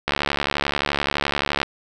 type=click train; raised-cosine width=0.3 ms; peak=-4 dBFS; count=112; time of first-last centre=0.08-1.63 s; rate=71.6 Hz; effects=none